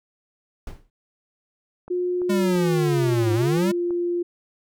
brown noise with exponential decay, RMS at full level -28 dBFS, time 0.67-0.9 s, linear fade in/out 2 ms, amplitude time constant 48 ms
click train, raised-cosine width 1 ms, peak -27 dBFS, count 7, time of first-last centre 1.88-3.907 s, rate 2.96 Hz
sine tone with pitch glide, 358.5 to 348.7 Hz, F4 to F4, +45 to -3 cents, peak -21 dBFS, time 1.9-4.23 s, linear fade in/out 10 ms, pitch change -48 cents, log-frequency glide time 2.76-2.98 s
square linear two-way sweep, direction down then up, 204.9 to 103.83 to 204.9 Hz, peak -21 dBFS, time 2.29-3.72 s, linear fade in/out 10 ms, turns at 3.33 s
effects none

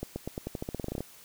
accelerating click train, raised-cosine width 2 ms, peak -20 dBFS, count 16, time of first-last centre 0.03-1.006 s, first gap 130 ms, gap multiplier 0.89, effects white hiss -53 dBFS RMS until 1.24 s

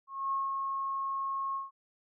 sine tone with ADSR envelope, 1087 Hz, C#6, 34 cents flat, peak -28 dBFS, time 0.07-1.71 s, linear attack 250 ms, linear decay 180 ms, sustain -3 dB, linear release 160 ms, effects none

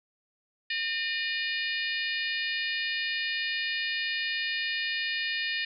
harmonic tone with a mistuned harmonic, 607 Hz, D#5, 43 cents flat, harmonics 3 / 4 / 5 / 6 / 7 / 8, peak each -32 / -34 / -36 / -38 / -39 / -40 dBFS, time 0.7-5.65 s, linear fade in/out 5 ms, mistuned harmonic 5, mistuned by -76 cents, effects none

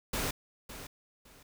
pink noise with echo, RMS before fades -33 dBFS, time 0.13-0.31 s, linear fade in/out 5 ms, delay 560 ms, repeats 2, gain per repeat -12 dB, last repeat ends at 1.43 s, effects none

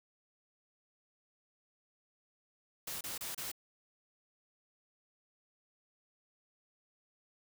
white noise bursts, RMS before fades -41 dBFS, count 4, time 2.87-3.517 s, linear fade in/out 5 ms, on 140 ms, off 29 ms, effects none

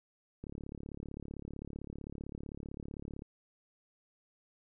click train, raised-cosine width 3 ms, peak -30 dBFS, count 100, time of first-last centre 0.44-3.221 s, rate 35.6 Hz, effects none

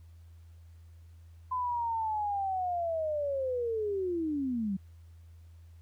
sine linear sweep, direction down, 1019 to 185 Hz, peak -29 dBFS, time 1.51-4.77 s, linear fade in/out 10 ms, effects added 83 Hz sine -50 dBFS peak until 5.81 s + pink hiss -71 dBFS RMS until 5.81 s

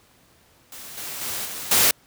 white noise with level steps, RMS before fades -39 / -33 / -29 / -33 / -17 dBFS, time 0.72-1.91 s, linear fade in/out 2 ms, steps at 0.97 / 1.21 / 1.45 / 1.71 s, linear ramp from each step 5 ms, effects pink hiss -57 dBFS RMS until 2.06 s + high-pass 60 Hz 12 dB/octave

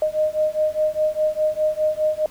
sine beating tone pair, 614 / 618.9 Hz, D#5 / D#5, -23 / -9 cents, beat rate 4.9 Hz, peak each -21 dBFS, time 0.02-2.26 s, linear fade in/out 2 ms, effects pink hiss -47 dBFS RMS until 2.3 s

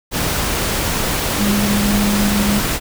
sine tone in noise, 204.7 Hz, G#3, 25 cents flat, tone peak -15 dBFS, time 1.37-2.62 s, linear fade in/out 50 ms, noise pink, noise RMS -19 dBFS, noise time 0.11-2.8 s, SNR +1 dB, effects none

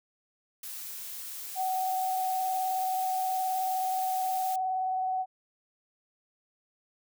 blue noise, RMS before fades -40 dBFS, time 0.63-4.56 s, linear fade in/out 5 ms
sine tone with vibrato, 750 Hz, F#5, 23 cents sharp, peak -27 dBFS, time 1.55-5.26 s, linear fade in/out 50 ms, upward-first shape sine, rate 19 Hz, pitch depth 16 cents each way
effects none

